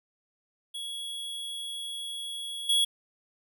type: tone with level steps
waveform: square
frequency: 3344 Hz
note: G#7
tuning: 11 cents sharp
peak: -35 / -22 dBFS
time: 0.74-2.85 s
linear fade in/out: 10 ms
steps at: 2.69 s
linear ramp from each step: 5 ms
effects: none